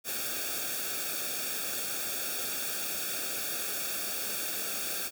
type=noise with comb filter; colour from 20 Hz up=white; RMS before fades=-34 dBFS; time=0.04-5.11 s; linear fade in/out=50 ms; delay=0.99 ms; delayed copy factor=-0.85; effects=none